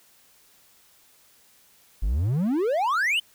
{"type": "exponential sweep", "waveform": "triangle", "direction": "up", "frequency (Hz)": [43.65, 3136], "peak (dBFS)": -19, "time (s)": [2.02, 3.2], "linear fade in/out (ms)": 10, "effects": ["white hiss -58 dBFS RMS until 3.34 s"]}